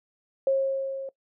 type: tone with level ramp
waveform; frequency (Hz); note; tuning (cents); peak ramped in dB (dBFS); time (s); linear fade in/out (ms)
sine; 540; C#5; -45; -18 to -32; 0.47-1.09; 2
effects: noise-tail reverb RT60 0.1 s tail -21 dB re dry